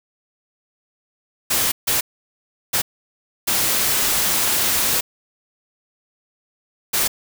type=noise bursts at uneven times; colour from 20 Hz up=white; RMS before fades=-19 dBFS; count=5; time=1.5-1.72 / 1.87-2.01 / 2.73-2.82 / 3.47-5.01 / 6.93-7.08 s; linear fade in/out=10 ms; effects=none